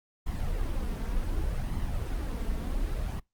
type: noise with flanger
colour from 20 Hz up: brown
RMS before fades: -30 dBFS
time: 0.26-3.2 s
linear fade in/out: 10 ms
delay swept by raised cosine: 0.96 to 4.46 ms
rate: 0.67 Hz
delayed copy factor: +0.6
effects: noise-tail reverb RT60 0.2 s tail -24 dB re dry + Opus 24 kbps